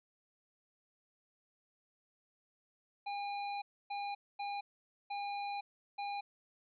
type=tone bursts at uneven times; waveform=square; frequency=810 Hz; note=G#5; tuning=43 cents flat; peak=-38 dBFS; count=5; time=3.06-3.62 / 3.9-4.15 / 4.39-4.61 / 5.1-5.61 / 5.98-6.21 s; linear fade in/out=10 ms; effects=resampled to 11025 Hz